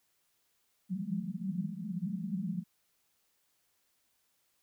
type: band-pass noise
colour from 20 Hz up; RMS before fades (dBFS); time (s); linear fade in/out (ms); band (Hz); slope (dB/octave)
pink; -36; 0.89-2.64; 50; 170 to 210; 96
effects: white hiss -75 dBFS RMS until 4.62 s